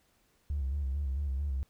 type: tone with vibrato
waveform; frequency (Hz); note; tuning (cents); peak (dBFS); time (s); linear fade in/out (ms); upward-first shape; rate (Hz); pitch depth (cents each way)
triangle; 69.3; C#2; 0; -26; 0.5-1.63; 0; square; 4.5; 76
effects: tanh soft clip ceiling -27 dBFS + pink hiss -70 dBFS RMS until 1.69 s